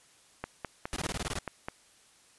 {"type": "click train", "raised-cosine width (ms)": 0.5, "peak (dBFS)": -19, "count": 7, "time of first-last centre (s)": [0.44, 1.685], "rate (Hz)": 4.82}
{"type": "noise bursts", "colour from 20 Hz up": "pink", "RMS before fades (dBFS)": -34, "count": 9, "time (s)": [0.93, 1.387], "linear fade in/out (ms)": 0, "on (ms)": 33, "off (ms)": 20}
{"effects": ["white hiss -61 dBFS RMS until 2.38 s", "resampled to 24000 Hz"]}